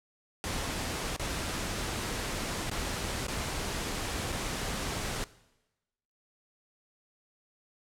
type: noise with dropouts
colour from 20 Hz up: pink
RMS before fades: -34 dBFS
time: 0.44-5.24 s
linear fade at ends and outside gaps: 0 ms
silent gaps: 1.163-1.196 / 2.698-2.714 / 3.267-3.282 / 4.321-4.325 s
effects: noise-tail reverb RT60 1.0 s tail -19 dB re dry + low-pass 10000 Hz 12 dB/octave